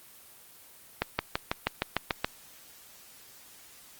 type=accelerating click train; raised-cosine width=0.3 ms; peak=-9 dBFS; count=9; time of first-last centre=1.02-2.245 s; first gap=170 ms; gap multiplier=0.97; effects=white hiss -53 dBFS RMS until 3.99 s + Opus 24 kbps